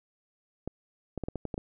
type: clicks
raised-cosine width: 2 ms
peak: -20 dBFS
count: 8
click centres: 0.676 / 1.177 / 1.237 / 1.285 / 1.357 / 1.453 / 1.542 / 1.579 s
effects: none